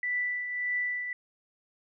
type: tone with tremolo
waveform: sine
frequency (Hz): 1975.5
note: B6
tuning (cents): 0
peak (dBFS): -26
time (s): 0.03-1.13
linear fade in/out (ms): 2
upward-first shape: triangle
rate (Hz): 1.7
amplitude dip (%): 55
effects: none